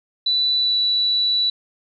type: tone with pitch glide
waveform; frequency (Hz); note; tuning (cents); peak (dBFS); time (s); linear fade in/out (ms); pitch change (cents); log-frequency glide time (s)
sine; 3972 to 3947; B7 to B7; +9 to -2; -16; 0.26-1.5; 5; -11; 0.57-0.78
effects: none

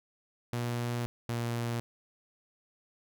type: tone pair in turn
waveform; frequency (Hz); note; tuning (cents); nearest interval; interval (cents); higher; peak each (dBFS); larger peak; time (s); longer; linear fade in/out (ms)
sawtooth; 119.8 / 117.95; A#2 / A#2; +48 / +21; unison; 27; first; -27; neither; 0.53-1.06 / 1.29-1.8; first; 0
effects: none

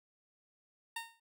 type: tone with exponential decay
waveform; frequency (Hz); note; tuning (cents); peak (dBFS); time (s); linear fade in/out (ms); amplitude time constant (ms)
15% pulse; 918; A#5; -27; -29; 0.96-1.2; 5; 51
effects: none

